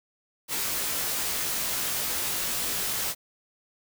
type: noise with comb filter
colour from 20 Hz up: white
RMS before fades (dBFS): -29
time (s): 0.48-3.15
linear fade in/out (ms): 50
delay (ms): 19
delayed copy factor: -1
effects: none